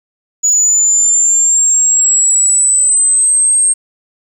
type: linear sweep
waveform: sine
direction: up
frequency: 6860 to 8500 Hz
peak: -6 dBFS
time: 0.43-3.74 s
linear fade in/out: 20 ms
effects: tanh soft clip ceiling -4 dBFS + 7-bit